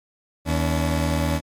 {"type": "tone pair together", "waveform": "20% pulse", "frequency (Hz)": [80.06, 285.3], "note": ["D#2", "C#4"], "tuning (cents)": [50, 50], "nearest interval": "octave + minor seventh", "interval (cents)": 2200, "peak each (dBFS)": [-16, -21], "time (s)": [0.45, 1.41], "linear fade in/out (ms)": 50, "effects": ["MP3 64 kbps"]}